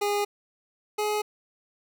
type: tone pair in turn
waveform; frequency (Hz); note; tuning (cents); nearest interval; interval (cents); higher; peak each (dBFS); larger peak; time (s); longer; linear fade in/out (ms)
25% pulse; 410 / 421; G#4 / G#4; -22 / +24; unison; 46; second; -20 / -21; first; 0.01-0.25 / 0.98-1.22; neither; 10
effects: none